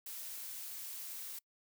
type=noise; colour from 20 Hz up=blue; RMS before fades=-45 dBFS; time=0.06-1.39 s; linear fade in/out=5 ms; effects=noise-tail reverb RT60 0.1 s tail -25 dB re dry